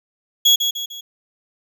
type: tone with echo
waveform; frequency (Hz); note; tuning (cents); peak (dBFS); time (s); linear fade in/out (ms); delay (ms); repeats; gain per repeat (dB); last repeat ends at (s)
35% pulse; 3339; G#7; +9; -8; 0.45-0.56; 10; 150; 3; -7; 1.01
effects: none